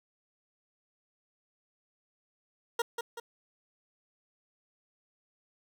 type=tone with echo; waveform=20% pulse; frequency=468.7 Hz; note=A#4; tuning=9 cents sharp; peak=-22 dBFS; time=2.79-2.82 s; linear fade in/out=5 ms; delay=190 ms; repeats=2; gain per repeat=-6 dB; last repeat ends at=3.2 s; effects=none